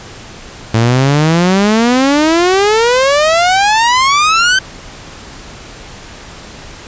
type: exponential sweep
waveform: sawtooth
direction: up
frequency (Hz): 110 to 1559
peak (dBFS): -4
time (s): 0.74-4.59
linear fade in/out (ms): 5
effects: pink hiss -32 dBFS RMS until 6.87 s + resampled to 16000 Hz